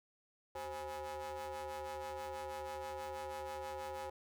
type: ring-modulated tone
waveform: 35% pulse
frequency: 150.2 Hz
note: D3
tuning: 39 cents sharp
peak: -37 dBFS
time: 0.55-4.1 s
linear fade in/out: 5 ms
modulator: 679 Hz
effects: none